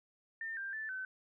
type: tone with pitch steps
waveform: sine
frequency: 1805 / 1586 / 1757 / 1524 Hz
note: A6 / G6 / A6 / G6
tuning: +44 / +20 / -3 / -49 cents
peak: -38 dBFS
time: 0.41-1.05 s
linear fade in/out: 2 ms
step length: 160 ms
effects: none